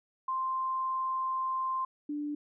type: tone pair in turn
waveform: sine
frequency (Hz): 1046.5 / 294.4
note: C6 / D4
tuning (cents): 0 / +4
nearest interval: octave + minor seventh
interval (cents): 2196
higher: first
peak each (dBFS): -29 / -32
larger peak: first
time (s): 0.28-1.85 / 2.09-2.35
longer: first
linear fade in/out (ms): 5
effects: none